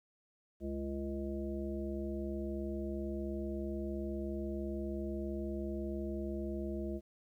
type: harmonic tone with a mistuned harmonic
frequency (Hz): 69.3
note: C#2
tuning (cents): 0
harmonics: 1 / 3 / 5 / 7 / 9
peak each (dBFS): -41 / -41 / -40 / -51 / -46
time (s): 0.6-7.01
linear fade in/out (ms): 50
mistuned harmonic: 5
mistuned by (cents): -15
effects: 12-bit